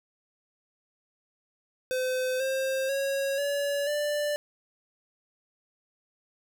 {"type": "tone with pitch steps", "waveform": "square", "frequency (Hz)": [512, 530.4, 549.4, 569.1, 589.5], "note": ["C5", "C5", "C#5", "C#5", "D5"], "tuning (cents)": [-38, 23, -16, 45, 6], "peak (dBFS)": -27, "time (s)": [1.91, 4.36], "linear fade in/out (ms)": 0, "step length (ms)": 490, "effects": []}